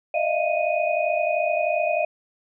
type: tone cluster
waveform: sine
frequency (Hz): 607 / 637 / 690 / 2488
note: D#5 / D#5 / F5 / D#7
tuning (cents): -43 / +41 / -21 / -1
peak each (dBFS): -25 / -26 / -24 / -28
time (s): 0.14-2.05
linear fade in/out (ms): 5
effects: none

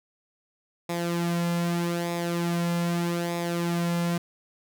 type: tone with flanger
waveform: sawtooth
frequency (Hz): 171.7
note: F3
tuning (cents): -29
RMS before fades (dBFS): -27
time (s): 0.89-4.18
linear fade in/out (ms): 5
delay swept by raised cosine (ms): 0.67 to 2.67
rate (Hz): 0.81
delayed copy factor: -0.6
effects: none

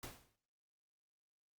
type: noise with exponential decay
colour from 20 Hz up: pink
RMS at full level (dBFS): -45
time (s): 0.03-0.36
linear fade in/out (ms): 1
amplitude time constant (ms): 70
effects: noise-tail reverb RT60 0.6 s tail -19 dB re dry + Opus 48 kbps

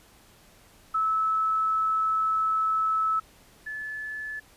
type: tone pair in turn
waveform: sine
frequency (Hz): 1303 / 1729.5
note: E6 / A6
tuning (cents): -20 / -30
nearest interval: perfect fourth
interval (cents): 490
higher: second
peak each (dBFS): -22 / -32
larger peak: first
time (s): 0.94-3.2 / 3.66-4.4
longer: first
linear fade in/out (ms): 10
effects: pink hiss -56 dBFS RMS until 4.56 s + resampled to 32000 Hz

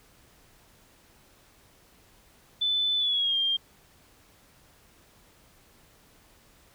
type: tone with pitch glide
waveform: sine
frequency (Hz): 3507 to 3197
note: A7 to G7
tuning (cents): -6 to +33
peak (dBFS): -23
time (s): 2.61-3.57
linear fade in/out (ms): 10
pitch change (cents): -161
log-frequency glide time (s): 2.97-3.37
effects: pink hiss -59 dBFS RMS until 6.74 s

